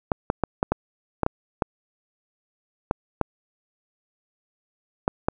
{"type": "clicks", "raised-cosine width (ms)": 1, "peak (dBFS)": -6, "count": 12, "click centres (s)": [0.118, 0.301, 0.437, 0.629, 0.72, 1.233, 1.264, 1.622, 2.911, 3.213, 5.079, 5.285], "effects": []}